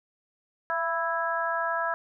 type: harmonic tone with a mistuned harmonic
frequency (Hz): 329.6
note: E4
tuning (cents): 0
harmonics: 2 / 3 / 4 / 5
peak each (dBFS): -31 / -31 / -31 / -31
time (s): 0.7-1.94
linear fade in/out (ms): 0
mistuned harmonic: 2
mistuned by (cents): +31
effects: none